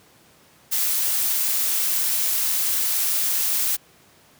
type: noise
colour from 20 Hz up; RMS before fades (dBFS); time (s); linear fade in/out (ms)
blue; -22; 0.71-3.77; 20
effects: pink hiss -54 dBFS RMS until 4.39 s + high-pass 100 Hz 12 dB/octave

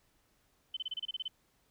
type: tone bursts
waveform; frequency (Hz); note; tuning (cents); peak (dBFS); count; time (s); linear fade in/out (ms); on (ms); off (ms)
sine; 3055; G7; -45; -34; 10; 0.74-1.281; 5; 28; 29
effects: pink hiss -72 dBFS RMS until 1.7 s

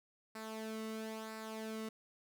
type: tone with flanger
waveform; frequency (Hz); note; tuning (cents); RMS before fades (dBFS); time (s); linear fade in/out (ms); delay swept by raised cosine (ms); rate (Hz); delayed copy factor
sawtooth; 220; A3; 0; -44; 0.35-1.89; 5; 0.31 to 1.22; 1; -0.6
effects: none

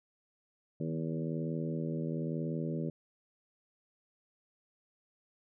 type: harmonic tone with a mistuned harmonic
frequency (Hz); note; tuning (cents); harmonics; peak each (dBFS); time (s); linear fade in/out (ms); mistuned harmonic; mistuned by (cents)
81; E2; -30; 2 / 3 / 4 / 5 / 6 / 7; -35 / -39 / -41 / -43 / -45 / -46; 0.8-2.9; 5; 2; -42
effects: none

